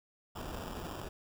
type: noise with sample-and-hold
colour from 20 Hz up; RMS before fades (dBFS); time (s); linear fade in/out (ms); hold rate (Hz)
pink; -42; 0.35-1.09; 10; 2100
effects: none

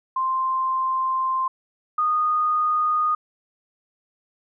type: tone pair in turn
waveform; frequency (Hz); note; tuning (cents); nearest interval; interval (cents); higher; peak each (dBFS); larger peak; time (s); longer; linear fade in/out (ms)
sine; 1046.5 / 1233.2; C6 / D#6; 0 / -16; minor third; 284; second; -20 / -18; second; 0.16-1.48 / 1.98-3.15; first; 5
effects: none

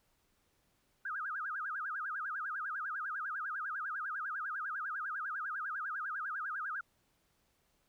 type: tone with vibrato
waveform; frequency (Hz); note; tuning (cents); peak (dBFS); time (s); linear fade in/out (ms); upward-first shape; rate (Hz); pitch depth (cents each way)
sine; 1416; F6; +23; -36; 1.05-6.81; 5; sine; 10; 260
effects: pink hiss -75 dBFS RMS until 7.88 s

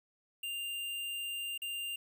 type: tone with dropouts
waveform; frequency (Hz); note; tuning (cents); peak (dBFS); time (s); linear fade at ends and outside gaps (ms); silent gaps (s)
square; 2794; F7; 0; -37; 0.43-1.96; 5; 1.578-1.618
effects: 11-bit

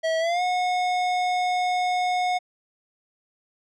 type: tone with pitch glide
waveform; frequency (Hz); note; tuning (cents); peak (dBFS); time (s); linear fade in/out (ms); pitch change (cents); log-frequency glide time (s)
square; 647 to 726.2; E5 to F#5; -32 to -33; -22; 0.03-2.39; 20; +199; 0.19-0.42
effects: low-pass 5000 Hz 12 dB/octave

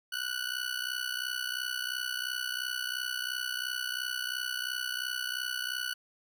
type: tone with amplitude modulation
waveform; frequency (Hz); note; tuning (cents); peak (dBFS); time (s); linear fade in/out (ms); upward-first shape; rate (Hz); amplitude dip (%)
20% pulse; 1480; F#6; 0; -24; 0.12-5.94; 10; sine; 62.9; 85
effects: none

